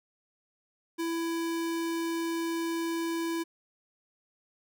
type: tone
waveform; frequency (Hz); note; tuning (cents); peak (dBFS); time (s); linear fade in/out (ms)
square; 332.4; E4; +15; -30; 0.98-3.44; 20
effects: none